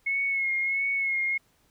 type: tone with vibrato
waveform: sine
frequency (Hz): 2178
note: C#7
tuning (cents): -31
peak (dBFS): -24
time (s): 0.06-1.38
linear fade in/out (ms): 10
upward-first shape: sine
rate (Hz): 1.5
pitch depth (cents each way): 35
effects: pink hiss -66 dBFS RMS until 1.7 s